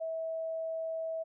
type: tone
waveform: sine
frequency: 649 Hz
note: E5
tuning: 27 cents flat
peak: -33 dBFS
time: 0-1.24 s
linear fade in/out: 20 ms
effects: none